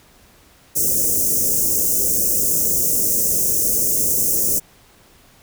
white band-stop noise, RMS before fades -18 dBFS, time 0.75-4.6 s, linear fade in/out 20 ms, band 560 to 5900 Hz, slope 48 dB/octave, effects pink hiss -51 dBFS RMS until 5.42 s

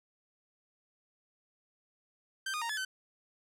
sawtooth tone with pitch steps, 1563 / 1228 / 929 / 1718 / 1527 Hz, G6 / D#6 / A#5 / A6 / G6, -6 / -23 / -6 / -42 / -46 cents, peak -30 dBFS, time 2.46-2.85 s, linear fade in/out 5 ms, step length 78 ms, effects low-pass 11000 Hz 12 dB/octave

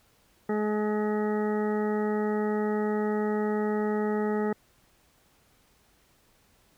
harmonic tone, 211.4 Hz, G#3, 31 cents sharp, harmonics 1 / 2 / 3 / 4 / 6 / 7 / 8 / 9, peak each -28 / -28 / -40 / -36 / -40 / -49 / -49 / -42 dBFS, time 0.49-4.53 s, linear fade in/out 5 ms, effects pink hiss -64 dBFS RMS until 6.77 s

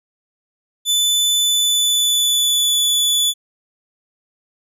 sawtooth tone with pitch glide, 3500 to 3458 Hz, A7 to A7, -10 to -31 cents, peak -11 dBFS, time 0.85-3.34 s, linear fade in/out 50 ms, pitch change -21 cents, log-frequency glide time 1.4-2.79 s, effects resampled to 32000 Hz

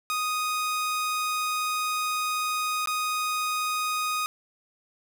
sawtooth tone with dropouts, 1244.5 Hz, D#6, in tune, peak -22 dBFS, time 0.1-4.26 s, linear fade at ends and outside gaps 0 ms, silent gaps 2.858-2.873 s, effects none

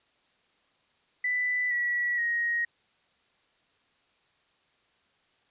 sine tone with pitch steps, 1988 / 1937 / 1881 Hz, B6 / B6 / A#6, +11 / -34 / +15 cents, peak -25 dBFS, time 1.24-2.65 s, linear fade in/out 5 ms, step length 470 ms, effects white hiss -68 dBFS RMS until 5.5 s + resampled to 8000 Hz

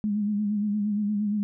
sine tone with vibrato, 207.7 Hz, G#3, in tune, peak -23 dBFS, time 0.04-1.43 s, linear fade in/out 0 ms, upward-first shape sine, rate 8.6 Hz, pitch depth 48 cents each way, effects none

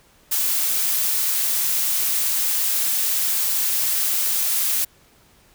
blue noise, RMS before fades -21 dBFS, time 0.31-4.85 s, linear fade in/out 10 ms, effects pink hiss -55 dBFS RMS until 5.54 s

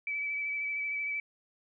sine tone with vibrato, 2300 Hz, D7, 37 cents flat, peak -31 dBFS, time 0.07-1.2 s, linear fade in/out 2 ms, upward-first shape sine, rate 13 Hz, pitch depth 19 cents each way, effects none

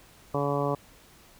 harmonic tone, 142.5 Hz, C#3, 48 cents sharp, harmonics 1 / 2 / 3 / 4 / 5 / 6 / 7 / 8, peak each -31 / -33 / -31 / -31 / -35 / -38 / -35 / -35 dBFS, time 0.34-0.75 s, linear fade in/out 5 ms, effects pink hiss -55 dBFS RMS until 1.39 s

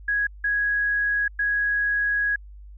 sine tone bursts at uneven times, 1661.2 Hz, G#6, in tune, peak -20 dBFS, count 3, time 0.08-0.27 / 0.44-1.28 / 1.39-2.36 s, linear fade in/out 5 ms, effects added 50 Hz sine -40 dBFS peak until 2.77 s

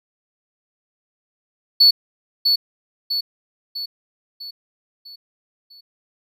triangle tone with echo, 4435 Hz, C#8, in tune, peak -6 dBFS, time 1.8-1.91 s, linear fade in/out 10 ms, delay 650 ms, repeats 6, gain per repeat -6 dB, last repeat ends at 5.81 s, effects tanh soft clip ceiling -3 dBFS

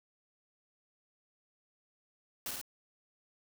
white noise with echo, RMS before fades -38 dBFS, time 2.46-2.51 s, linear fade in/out 2 ms, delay 52 ms, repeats 2, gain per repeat -2 dB, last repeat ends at 2.614 s, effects none

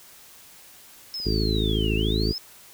sine linear two-way sweep, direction down then up, 5274 to 2603 to 5274 Hz, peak -29 dBFS, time 1.14-2.38 s, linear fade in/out 0 ms, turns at 1.95 s
clicks, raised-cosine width 2 ms, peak -34 dBFS, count 2, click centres 1.201 / 1.261 s
harmonic tone, 53.8 Hz, A1, 38 cents flat, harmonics 1 / 2 / 3 / 4 / 5 / 6 / 7 / 8, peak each -25 / -28 / -32 / -31 / -33 / -31 / -31 / -32 dBFS, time 1.25-2.33 s, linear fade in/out 20 ms
effects white hiss -49 dBFS RMS until 2.73 s

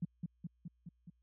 sine tone with echo, 170.2 Hz, F3, 44 cents flat, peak -32 dBFS, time 0.02-0.05 s, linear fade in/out 5 ms, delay 210 ms, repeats 5, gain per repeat -3 dB, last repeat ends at 1.1 s, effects added 60 Hz sine -62 dBFS peak until 1.22 s + high-pass 100 Hz 12 dB/octave

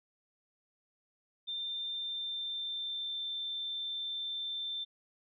sine tone with pitch glide, 3589 to 3560 Hz, A7 to A7, +34 to +20 cents, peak -35 dBFS, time 1.47-4.85 s, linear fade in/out 20 ms, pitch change -14 cents, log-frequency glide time 1.9-3.23 s, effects none

